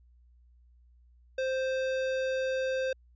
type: tone with hard clipping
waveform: sine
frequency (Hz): 523.3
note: C5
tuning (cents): 0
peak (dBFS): -30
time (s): 1.38-2.93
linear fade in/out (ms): 5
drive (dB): 15
effects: added 60 Hz sine -57 dBFS peak until 3.15 s + resampled to 16000 Hz

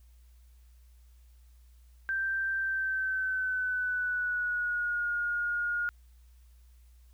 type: tone with pitch glide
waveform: sine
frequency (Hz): 1568 to 1429.6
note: G6 to F6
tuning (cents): 0 to +40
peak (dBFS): -28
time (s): 2.09-5.89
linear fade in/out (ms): 0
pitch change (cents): -160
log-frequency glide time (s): 2.58-5.09
effects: added 60 Hz sine -54 dBFS peak until 7.13 s + white hiss -71 dBFS RMS until 7.13 s

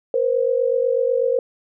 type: tone pair together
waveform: sine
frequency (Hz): 475.2 / 523.3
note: A#4 / C5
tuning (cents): +33 / 0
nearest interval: major second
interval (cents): 167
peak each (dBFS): -19 / -19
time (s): 0.14-1.39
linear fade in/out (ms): 2
effects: none

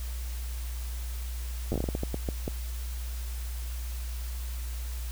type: slowing click train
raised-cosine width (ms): 2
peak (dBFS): -17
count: 13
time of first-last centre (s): 1.72-2.479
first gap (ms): 9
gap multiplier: 1.32
effects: added 60 Hz sine -32 dBFS peak until 5.11 s + white hiss -46 dBFS RMS until 5.11 s

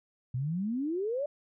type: exponential sweep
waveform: sine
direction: up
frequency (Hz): 120 to 601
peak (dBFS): -29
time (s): 0.34-1.26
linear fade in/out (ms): 5
effects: none

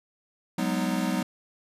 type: chord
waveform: square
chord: G# minor seventh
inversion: third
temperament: equal with one note detuned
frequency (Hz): 185 / 204.7 / 246.9 / 311.1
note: F#3 / G#3 / B3 / D#4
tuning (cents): 0 / -25 / 0 / 0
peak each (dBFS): -30 / -32 / -31 / -33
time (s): 0.58-1.23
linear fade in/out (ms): 5
effects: resampled to 32000 Hz

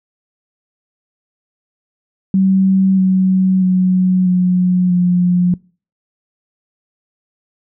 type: tone with pitch steps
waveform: sine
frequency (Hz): 191 / 187.72 / 184.49 / 181.32 / 178.21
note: G3 / F#3 / F#3 / F#3 / F3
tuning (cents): -45 / +25 / -5 / -35 / +35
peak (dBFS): -9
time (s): 2.34-5.54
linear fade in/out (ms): 2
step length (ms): 640
effects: noise-tail reverb RT60 0.4 s tail -25 dB re dry

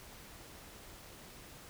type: silence
effects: pink hiss -53 dBFS RMS until 1.69 s

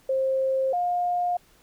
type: tone pair in turn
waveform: sine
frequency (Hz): 530 / 709.8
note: C5 / F5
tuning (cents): +22 / +28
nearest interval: perfect fourth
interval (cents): 506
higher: second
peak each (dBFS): -21 / -22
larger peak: first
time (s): 0.09-0.73 / 0.73-1.37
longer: neither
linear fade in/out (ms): 5
effects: pink hiss -59 dBFS RMS until 1.62 s

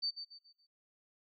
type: tone with echo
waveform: sine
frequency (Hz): 4577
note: D8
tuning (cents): -45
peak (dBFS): -32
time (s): 0.02-0.11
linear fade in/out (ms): 20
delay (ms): 140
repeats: 4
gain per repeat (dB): -9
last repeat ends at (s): 0.67
effects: noise-tail reverb RT60 0.5 s tail -23 dB re dry

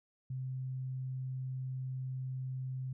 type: tone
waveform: sine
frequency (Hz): 130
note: C3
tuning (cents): -11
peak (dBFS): -36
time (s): 0.3-2.93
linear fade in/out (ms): 5
effects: none

